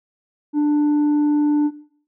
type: tone with tanh clipping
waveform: sine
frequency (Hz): 295.7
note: D4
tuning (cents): +12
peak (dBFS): -15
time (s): 0.53-1.71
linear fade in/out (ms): 50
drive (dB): 3
effects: noise-tail reverb RT60 0.6 s tail -18 dB re dry